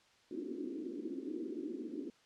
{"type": "band-pass noise", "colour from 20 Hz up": "white", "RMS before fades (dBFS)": -42, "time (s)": [0.31, 2.1], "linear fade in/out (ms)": 2, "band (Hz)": [250, 360], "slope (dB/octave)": 48, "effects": ["white hiss -67 dBFS RMS until 2.25 s", "low-pass 5000 Hz 12 dB/octave"]}